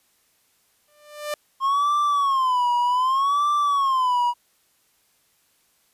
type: tone with exponential growth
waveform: sawtooth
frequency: 595 Hz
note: D5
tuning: 22 cents sharp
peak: -19 dBFS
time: 0.88-1.34 s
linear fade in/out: 1 ms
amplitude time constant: 100 ms
type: tone with vibrato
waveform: triangle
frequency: 1065 Hz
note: C6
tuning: 30 cents sharp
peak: -16 dBFS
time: 1.6-4.34 s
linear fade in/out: 50 ms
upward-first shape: sine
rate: 0.65 Hz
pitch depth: 170 cents each way
effects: white hiss -64 dBFS RMS until 5.93 s + resampled to 32000 Hz